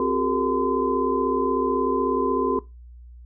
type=tone cluster; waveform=sine; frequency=263.2 / 365.6 / 401.9 / 455.4 / 1023 Hz; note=C4 / F#4 / G4 / A#4 / C6; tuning=+10 / -21 / +43 / -40 / -39 cents; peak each=-26 dBFS; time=0-2.59 s; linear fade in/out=2 ms; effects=noise-tail reverb RT60 0.2 s tail -18 dB re dry + added 60 Hz sine -41 dBFS peak until 3.25 s